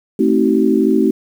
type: chord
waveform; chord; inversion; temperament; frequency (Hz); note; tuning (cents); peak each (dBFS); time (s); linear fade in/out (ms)
sine; A diminished seventh; none; just; 220 / 264 / 316.8 / 380.2; A3 / C4 / Eb4 / Gb4; 0 / +16 / +31 / +47; -16; 0.19-1.11; 5
effects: 7-bit